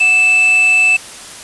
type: tone with quantisation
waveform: triangle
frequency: 2637 Hz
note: E7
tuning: in tune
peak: -6 dBFS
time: 0-0.97 s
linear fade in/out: 10 ms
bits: 4
effects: white hiss -32 dBFS RMS until 1.43 s + resampled to 24000 Hz